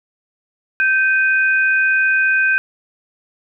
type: tone pair together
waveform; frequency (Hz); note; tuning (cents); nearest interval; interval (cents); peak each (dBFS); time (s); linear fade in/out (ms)
sine; 1554.2 / 2489; G6 / D#7; -15 / 0; minor sixth; 815; -13 / -19; 0.8-2.58; 0
effects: none